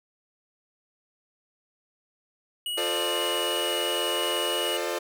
square tone, 2910 Hz, F#7, 29 cents flat, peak -29 dBFS, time 2.66-4.77 s, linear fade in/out 2 ms
sawtooth chord, D minor seventh, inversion first, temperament equal with one note detuned, 349.2 / 440 / 523.3 / 601.8 Hz, F4 / A4 / C5 / D5, 0 / 0 / 0 / +42 cents, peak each -29 dBFS, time 2.77-4.99 s, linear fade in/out 10 ms
effects none

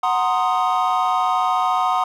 triangle chord, C half-diminished seventh, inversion second, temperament equal, 740 / 932.3 / 1046.5 / 1244.5 Hz, Gb5 / Bb5 / C6 / Eb6, 0 / 0 / 0 / 0 cents, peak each -18 / -22 / -20 / -20 dBFS, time 0.03-2.04 s, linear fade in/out 5 ms, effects tanh soft clip ceiling -7 dBFS

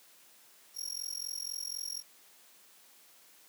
sawtooth tone with amplitude modulation, 5588 Hz, F8, in tune, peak -30 dBFS, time 0.74-2.03 s, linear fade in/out 50 ms, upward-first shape sine, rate 44 Hz, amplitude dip 100%, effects white hiss -60 dBFS RMS until 3.48 s + high-pass 200 Hz 12 dB/octave

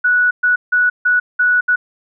sine tone bursts at uneven times, 1472 Hz, F#6, 9 cents flat, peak -10 dBFS, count 6, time 0.04-0.31 / 0.43-0.56 / 0.72-0.9 / 1.05-1.2 / 1.39-1.61 / 1.68-1.76 s, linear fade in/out 10 ms, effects none

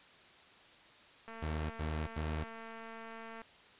click train, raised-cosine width 0.5 ms, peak -34 dBFS, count 484, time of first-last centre 1.28-3.417 s, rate 226 Hz
sawtooth tone bursts, 77.78 Hz, D#2, in tune, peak -31 dBFS, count 3, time 1.42-2.44 s, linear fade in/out 10 ms, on 280 ms, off 90 ms
effects white hiss -59 dBFS RMS until 3.79 s + resampled to 8000 Hz

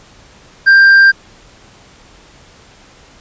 sine tone with hard clipping, 1586 Hz, G6, 20 cents sharp, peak -4 dBFS, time 0.66-1.12 s, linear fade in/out 20 ms, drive 3 dB, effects pink hiss -43 dBFS RMS until 3.2 s + resampled to 16000 Hz

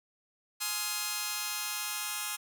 5% pulse chord, F minor seventh, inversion first, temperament just, 838.1 / 1047.7 / 1257.2 / 1396.9 Hz, Ab5 / C6 / Eb6 / F6, +16 / +2 / +18 / 0 cents, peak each -27 dBFS, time 0.6-2.37 s, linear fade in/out 20 ms, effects none

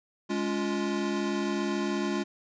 square chord, Db major, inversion second, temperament equal with one note detuned, 207.7 / 282.2 / 349.2 Hz, Ab3 / Db4 / F4, 0 / +31 / 0 cents, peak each -32 / -34 / -32 dBFS, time 0.29-2.24 s, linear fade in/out 20 ms, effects resampled to 16000 Hz

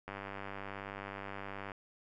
click train, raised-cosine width 0.5 ms, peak -27 dBFS, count 163, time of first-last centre 0.08-1.718 s, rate 98.9 Hz, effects none

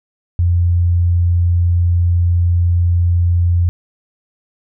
sine tone, 87 Hz, F2, 6 cents flat, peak -10 dBFS, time 0.39-3.69 s, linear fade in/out 0 ms, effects none

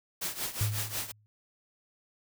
white noise with tremolo, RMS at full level -32 dBFS, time 0.21-1.12 s, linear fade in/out 10 ms, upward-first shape triangle, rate 5.5 Hz, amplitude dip 85%
sine tone with exponential decay, 105.7 Hz, G#2, 31 cents sharp, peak -24 dBFS, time 0.61-1.26 s, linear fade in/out 0 ms, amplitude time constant 140 ms
effects none

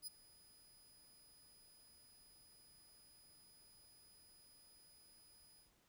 15% pulse tone with ADSR envelope, 4970 Hz, D#8, 3 cents flat, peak -37 dBFS, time 0.02-5.72 s, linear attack 49 ms, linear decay 17 ms, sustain -21 dB, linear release 130 ms, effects pink hiss -75 dBFS RMS until 5.88 s

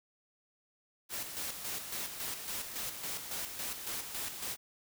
white noise with tremolo, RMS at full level -38 dBFS, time 1.09-4.57 s, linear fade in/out 50 ms, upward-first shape square, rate 3.6 Hz, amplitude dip 50%, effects none

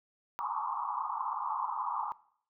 pink band-pass noise, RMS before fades -35 dBFS, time 0.39-2.12 s, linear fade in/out 0 ms, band 840 to 1200 Hz, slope 96 dB/octave, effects noise-tail reverb RT60 0.6 s tail -20 dB re dry

